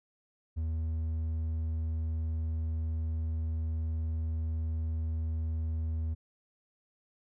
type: tone with hard clipping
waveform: sine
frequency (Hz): 80.3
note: E2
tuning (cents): -45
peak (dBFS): -31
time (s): 0.56-6.15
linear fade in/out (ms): 20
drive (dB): 3
effects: none